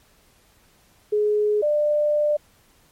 sine tone pair in turn, 420 / 595.7 Hz, G#4 / D5, +19 / +24 cents, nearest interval tritone, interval 605 cents, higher second, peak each -17 dBFS, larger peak neither, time 1.12-1.62 / 1.62-2.37 s, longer second, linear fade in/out 10 ms, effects pink hiss -58 dBFS RMS until 2.91 s + MP3 64 kbps

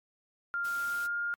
sine tone with pitch glide, 1396.9 to 1411.5 Hz, F6 to F6, 0 to +18 cents, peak -30 dBFS, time 0.54-1.34 s, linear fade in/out 0 ms, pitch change +18 cents, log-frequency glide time 0.82-1.16 s
white noise, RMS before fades -47 dBFS, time 0.64-1.07 s, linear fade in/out 10 ms
effects AAC 64 kbps

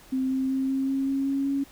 sine tone with pitch steps, 261.6 / 263.7 / 265.9 / 268 / 270.2 / 272.4 / 274.6 / 276.8 Hz, C4 / C4 / C4 / C4 / C#4 / C#4 / C#4 / C#4, 0 / +14 / +28 / +42 / -44 / -30 / -16 / -2 cents, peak -23 dBFS, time 0.12-1.64 s, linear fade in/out 10 ms, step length 190 ms, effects pink hiss -52 dBFS RMS until 1.71 s

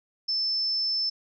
sine tone, 5280 Hz, E8, 2 cents sharp, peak -24 dBFS, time 0.28-1.1 s, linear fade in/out 10 ms, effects none

